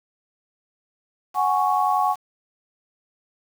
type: chord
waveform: sine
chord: F# suspended second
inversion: none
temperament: equal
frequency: 740 / 830.6 / 1108.7 Hz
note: F#5 / G#5 / C#6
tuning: 0 / 0 / 0 cents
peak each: -22 dBFS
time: 1.34-2.16 s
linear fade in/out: 50 ms
effects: 7-bit